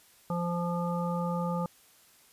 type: harmonic tone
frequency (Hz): 173.4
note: F3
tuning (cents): -12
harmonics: 1 / 3 / 5 / 7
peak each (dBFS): -30 / -35 / -37 / -38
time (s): 0.3-1.66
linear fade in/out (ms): 2
effects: white hiss -60 dBFS RMS until 2.32 s + resampled to 32000 Hz